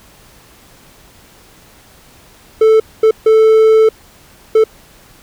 triangle tone bursts at uneven times, 440 Hz, A4, in tune, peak -3 dBFS, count 4, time 2.61-2.8 / 3.03-3.11 / 3.26-3.89 / 4.55-4.64 s, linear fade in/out 5 ms, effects pink hiss -44 dBFS RMS until 5.22 s

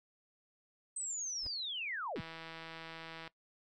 sine linear sweep, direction down, 8300 to 80.3 Hz, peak -37 dBFS, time 0.96-2.21 s, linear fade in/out 5 ms
brown noise with exponential growth, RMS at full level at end -41 dBFS, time 1.38-1.47 s, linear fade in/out 2 ms, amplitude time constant 18 ms
click train, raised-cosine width 0.3 ms, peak -31 dBFS, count 183, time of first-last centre 2.16-3.277 s, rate 163 Hz
effects noise-tail reverb RT60 0.1 s tail -19 dB re dry

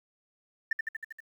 sine tone with echo, 1788 Hz, A6, 27 cents sharp, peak -23 dBFS, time 0.71-0.73 s, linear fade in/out 5 ms, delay 79 ms, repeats 6, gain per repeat -3 dB, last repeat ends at 1.204 s, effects tanh soft clip ceiling -21 dBFS + 10-bit

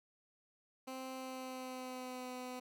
15% pulse tone with pitch glide, 261 to 252.1 Hz, C4 to B3, -4 to +36 cents, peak -37 dBFS, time 0.87-2.6 s, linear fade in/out 10 ms, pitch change -60 cents, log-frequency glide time 1.16-2.32 s, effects none

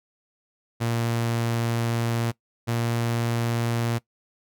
sawtooth tone pair in turn, 116.54 / 117.15 Hz, A#2 / A#2, 0 / +9 cents, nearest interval unison, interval 9 cents, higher second, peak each -19 dBFS, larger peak neither, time 0.8-2.32 / 2.67-3.99 s, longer first, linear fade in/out 20 ms, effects noise-tail reverb RT60 0.1 s tail -20 dB re dry

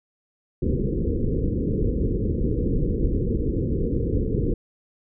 pink low-pass noise, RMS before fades -23 dBFS, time 0.62-4.54 s, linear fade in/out 5 ms, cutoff 500 Hz, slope 96 dB/octave, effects none

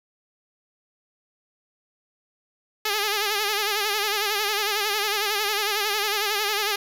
5% pulse tone with vibrato, 416.5 Hz, G#4, 5 cents sharp, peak -11 dBFS, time 2.85-6.76 s, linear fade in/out 5 ms, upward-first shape sine, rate 11 Hz, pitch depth 80 cents each way, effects 8-bit

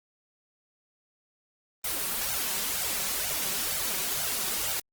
white noise with flanger, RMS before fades -30 dBFS, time 1.84-4.8 s, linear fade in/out 5 ms, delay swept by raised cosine 1.3 to 5.4 ms, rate 2.1 Hz, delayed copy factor +0.85, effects Opus 24 kbps

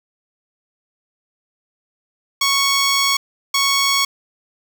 10% pulse tone pair in turn, 1108.7 / 1108.7 Hz, C#6 / C#6, 0 / 0 cents, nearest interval unison, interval 0 cents, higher neither, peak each -6 dBFS, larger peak neither, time 2.41-3.17 / 3.54-4.05 s, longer first, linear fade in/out 5 ms, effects none

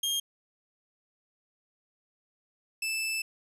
sawtooth tone pair in turn, 3221 / 2636 Hz, G7 / E7, +46 / -1 cents, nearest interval minor third, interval 347 cents, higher first, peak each -24 / -26 dBFS, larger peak first, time 0.03-0.2 / 2.82-3.22 s, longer second, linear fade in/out 5 ms, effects resampled to 32000 Hz + 10-bit

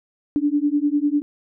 sine beating tone pair, 286.9 / 296.9 Hz, D4 / D4, -40 / +19 cents, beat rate 10 Hz, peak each -20 dBFS, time 0.36-1.22 s, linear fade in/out 0 ms, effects none

